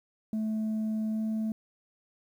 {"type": "tone with pitch glide", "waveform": "sine", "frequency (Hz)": [217.7, 219.2], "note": ["A3", "A3"], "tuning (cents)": [-18, -6], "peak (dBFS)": -25, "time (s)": [0.33, 1.52], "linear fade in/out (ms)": 2, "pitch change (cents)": 12, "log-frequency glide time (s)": [1.11, 1.21], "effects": ["tanh soft clip ceiling -27 dBFS", "10-bit"]}